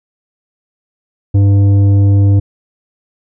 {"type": "tone with tanh clipping", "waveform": "sine", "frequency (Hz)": 99.7, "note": "G2", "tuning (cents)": 30, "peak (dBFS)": -7, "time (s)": [1.34, 2.4], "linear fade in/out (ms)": 10, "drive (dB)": 9, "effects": []}